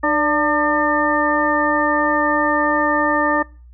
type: harmonic tone with a mistuned harmonic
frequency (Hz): 300.5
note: D4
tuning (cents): +40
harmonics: 1 / 2 / 3 / 4 / 6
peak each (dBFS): -21 / -21 / -21 / -21 / -21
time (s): 0.03-3.43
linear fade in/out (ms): 10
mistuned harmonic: 2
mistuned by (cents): -46
effects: noise-tail reverb RT60 0.4 s tail -25 dB re dry + added 60 Hz sine -40 dBFS peak until 3.73 s